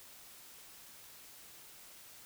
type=silence; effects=white hiss -55 dBFS RMS until 2.25 s